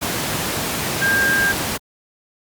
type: tone in noise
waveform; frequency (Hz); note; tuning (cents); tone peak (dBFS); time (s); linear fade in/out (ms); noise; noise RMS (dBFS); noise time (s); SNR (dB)
sine; 1600; G6; +35; -15; 1.01-1.53; 20; pink; -22; 0.01-1.78; +4
effects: high-pass 100 Hz 12 dB/octave + Opus 48 kbps